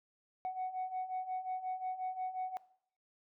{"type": "beating tone pair", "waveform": "sine", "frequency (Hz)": [740, 745.6], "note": ["F#5", "F#5"], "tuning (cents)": [0, 13], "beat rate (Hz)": 5.6, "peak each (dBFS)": [-40, -36], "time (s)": [0.45, 2.57], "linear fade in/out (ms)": 0, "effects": ["noise-tail reverb RT60 0.6 s tail -20 dB re dry", "tanh soft clip ceiling -32 dBFS"]}